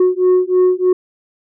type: beating tone pair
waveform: sine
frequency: 364.5 / 367.7 Hz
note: F#4 / F#4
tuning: -26 / -11 cents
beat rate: 3.2 Hz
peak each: -11 dBFS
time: 0-0.93 s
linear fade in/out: 5 ms
effects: tanh soft clip ceiling -7 dBFS